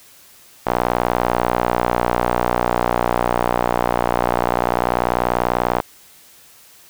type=tone with band-pass filter; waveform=sawtooth; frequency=60.2 Hz; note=B1; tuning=44 cents flat; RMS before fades=-19 dBFS; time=0.66-5.81 s; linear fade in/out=10 ms; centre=830 Hz; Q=1.6; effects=white hiss -47 dBFS RMS until 6.89 s